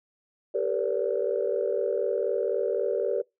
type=tone cluster; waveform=sine; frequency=392 / 451.8 / 495.7 / 575 Hz; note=G4 / A4 / B4 / D5; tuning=0 / +46 / +6 / -37 cents; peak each=-29 dBFS; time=0.54-3.22 s; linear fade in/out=10 ms; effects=noise-tail reverb RT60 0.2 s tail -23 dB re dry + tanh soft clip ceiling -14 dBFS